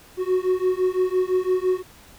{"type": "beating tone pair", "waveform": "triangle", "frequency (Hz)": [366.3, 372.2], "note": ["F#4", "F#4"], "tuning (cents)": [-17, 10], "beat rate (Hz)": 5.9, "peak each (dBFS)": -20, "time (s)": [0.17, 1.83], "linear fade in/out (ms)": 50, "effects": ["pink hiss -49 dBFS RMS until 2.18 s"]}